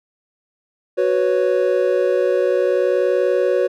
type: chord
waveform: triangle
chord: F# suspended fourth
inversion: none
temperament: equal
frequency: 370 / 493.9 / 554.4 Hz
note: F#4 / B4 / C#5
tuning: 0 / 0 / 0 cents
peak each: -17 dBFS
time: 0.97-3.68 s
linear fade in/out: 20 ms
effects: none